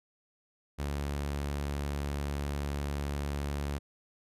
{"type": "tone", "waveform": "sawtooth", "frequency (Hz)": 71.5, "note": "D2", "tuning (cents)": -46, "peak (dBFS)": -28, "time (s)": [0.78, 3.79], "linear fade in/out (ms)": 20, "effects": ["resampled to 32000 Hz"]}